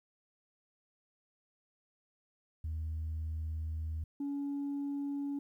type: tone pair in turn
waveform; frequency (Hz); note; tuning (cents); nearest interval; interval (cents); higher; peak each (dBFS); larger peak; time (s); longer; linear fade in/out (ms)
sine; 79.3 / 282.6; D#2 / C#4; +33 / +34; octave + minor seventh; 2201; second; -33 / -32; second; 2.64-4.04 / 4.2-5.39; first; 5
effects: tanh soft clip ceiling -32 dBFS + 12-bit